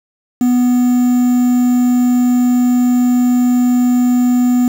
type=tone with quantisation; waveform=triangle; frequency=246.9 Hz; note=B3; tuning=in tune; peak=-7 dBFS; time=0.41-4.68 s; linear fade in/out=2 ms; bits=5; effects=none